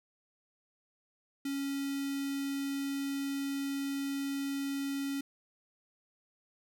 square tone with notch filter, 277.2 Hz, C#4, in tune, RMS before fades -35 dBFS, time 1.45-5.21 s, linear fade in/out 5 ms, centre 910 Hz, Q 0.86, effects none

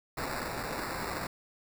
white noise with sample-and-hold, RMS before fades -36 dBFS, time 0.17-1.27 s, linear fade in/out 5 ms, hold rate 3150 Hz, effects none

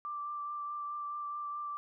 sine tone with vibrato, 1176 Hz, D6, 2 cents sharp, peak -36 dBFS, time 0.05-1.77 s, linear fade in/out 0 ms, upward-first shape triangle, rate 4.7 Hz, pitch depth 16 cents each way, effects none

